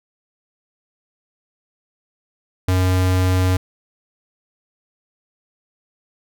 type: tone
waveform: square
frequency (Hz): 92.3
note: F#2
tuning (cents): -4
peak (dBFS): -15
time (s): 2.68-3.57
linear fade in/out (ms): 5
effects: none